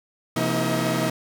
sawtooth tone cluster, 131 / 170.4 / 232.8 / 316.2 / 639 Hz, C3 / F3 / A#3 / D#4 / D#5, +2 / -42 / -2 / +28 / +46 cents, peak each -24 dBFS, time 0.36-1.1 s, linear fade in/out 5 ms, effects none

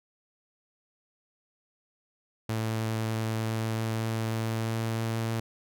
sawtooth tone with pitch glide, 111.2 to 113.47 Hz, A2 to A#2, +19 to -46 cents, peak -24 dBFS, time 2.49-5.4 s, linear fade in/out 5 ms, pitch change +35 cents, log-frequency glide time 3.26-5.28 s, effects none

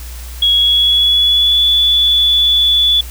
sine tone with pitch glide, 3330 to 3447 Hz, G#7 to A7, +4 to -36 cents, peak -8 dBFS, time 0.42-3.01 s, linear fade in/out 5 ms, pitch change +60 cents, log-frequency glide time 0.52-1.65 s, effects added 60 Hz sine -26 dBFS peak until 3.1 s + white hiss -35 dBFS RMS until 3.1 s

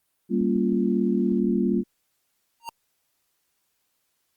sine chord, G half-diminished seventh, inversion none, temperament equal, 196 / 233.1 / 277.2 / 349.2 Hz, G3 / Bb3 / Db4 / F4, 0 / 0 / 0 / 0 cents, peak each -24 / -24 / -29 / -26 dBFS, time 0.29-1.84 s, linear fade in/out 50 ms
clicks, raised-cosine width 3 ms, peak -30 dBFS, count 5, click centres 0.413 / 0.561 / 0.728 / 1.322 / 1.739 s
square tone with exponential growth, 928 Hz, A#5, 8 cents flat, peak -28 dBFS, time 2.6-2.69 s, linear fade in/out 0 ms, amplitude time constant 19 ms
effects white hiss -73 dBFS RMS until 4.36 s + Opus 32 kbps

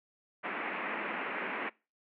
white band-pass noise, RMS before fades -37 dBFS, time 0.43-1.7 s, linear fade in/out 20 ms, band 190 to 2500 Hz, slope 48 dB/octave, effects noise-tail reverb RT60 0.3 s tail -23 dB re dry

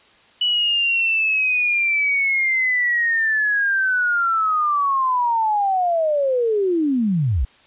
sine linear sweep, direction down, 2960 to 51.7 Hz, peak -16 dBFS, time 0.41-7.45 s, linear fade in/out 5 ms, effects white hiss -52 dBFS RMS until 7.66 s + resampled to 8000 Hz

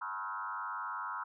sine tone with frequency modulation, 1174.7 Hz, D6, in tune, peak -36 dBFS, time 0.01-1.24 s, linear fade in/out 10 ms, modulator 99 Hz, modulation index 2.7, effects none

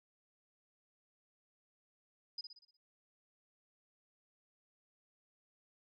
sine tone with echo, 4978 Hz, D#8, in tune, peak -39 dBFS, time 2.38-2.41 s, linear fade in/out 5 ms, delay 60 ms, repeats 6, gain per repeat -6 dB, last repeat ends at 2.77 s, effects none

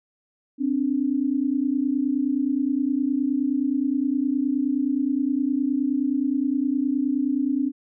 sine tone pair together, 260.6 / 290.2 Hz, C4 / D4, -7 / -21 cents, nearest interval major second, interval 186 cents, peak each -23 dBFS, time 0.58-7.72 s, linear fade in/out 50 ms, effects none

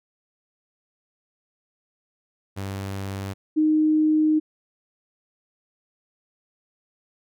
sawtooth / sine tone pair in turn, 97.7 / 309.3 Hz, G2 / D#4, -5 / -10 cents, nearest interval octave + minor sixth, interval 1995 cents, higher second, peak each -25 / -16 dBFS, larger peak second, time 2.56-3.34 / 3.56-4.4 s, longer second, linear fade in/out 20 ms, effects none

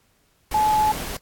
sine tone in noise, 856 Hz, A5, 48 cents flat, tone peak -16 dBFS, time 0.54-0.92 s, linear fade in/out 5 ms, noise pink, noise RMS -31 dBFS, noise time 0.51-1.17 s, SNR +12 dB, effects pink hiss -63 dBFS RMS until 1.21 s + AAC 64 kbps

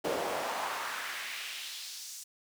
brown noise with high-pass filter sweep, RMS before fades -37 dBFS, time 0.04-2.24 s, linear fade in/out 10 ms, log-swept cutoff 430 to 6900 Hz, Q 1.7, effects none

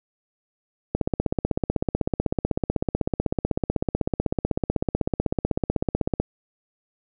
click train, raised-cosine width 2 ms, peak -8 dBFS, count 85, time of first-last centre 0.95-6.2 s, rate 16 Hz, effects none

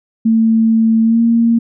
sine tone with pitch glide, 224.3 to 231.4 Hz, A3 to A#3, +34 to -13 cents, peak -8 dBFS, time 0.25-1.59 s, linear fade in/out 10 ms, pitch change +53 cents, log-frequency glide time 1.03-1.21 s, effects none

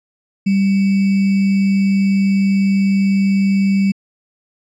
sine tone with sample-and-hold, 196 Hz, G3, in tune, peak -11 dBFS, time 0.46-3.92 s, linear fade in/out 10 ms, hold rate 2450 Hz, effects low-pass 5000 Hz 12 dB/octave

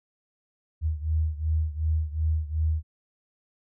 sine beating tone pair, 77.78 / 80.48 Hz, D#2 / E2, 0 / -41 cents, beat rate 2.7 Hz, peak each -25 / -28 dBFS, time 0.81-2.83 s, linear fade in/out 50 ms, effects none

